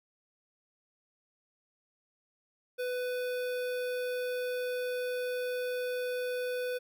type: tone with notch filter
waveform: square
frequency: 498.2 Hz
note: B4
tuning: 15 cents sharp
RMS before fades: -34 dBFS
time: 2.78-6.79 s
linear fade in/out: 20 ms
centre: 7000 Hz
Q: 1.1
effects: none